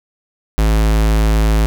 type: tone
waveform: square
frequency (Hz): 53.9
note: A1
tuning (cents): -35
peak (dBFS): -11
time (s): 0.58-1.66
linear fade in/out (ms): 0
effects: none